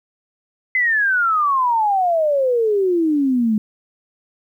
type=exponential sweep; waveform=sine; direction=down; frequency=2063 to 209.1 Hz; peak=-14 dBFS; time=0.75-3.58 s; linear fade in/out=2 ms; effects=9-bit